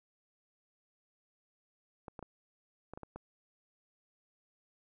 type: clicks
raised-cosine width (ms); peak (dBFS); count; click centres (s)
1; -30; 7; 2.082 / 2.192 / 2.227 / 2.936 / 2.975 / 3.033 / 3.16
effects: none